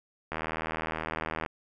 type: click train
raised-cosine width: 0.5 ms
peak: -17 dBFS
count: 92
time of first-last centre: 0.32-1.462 s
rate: 79.7 Hz
effects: none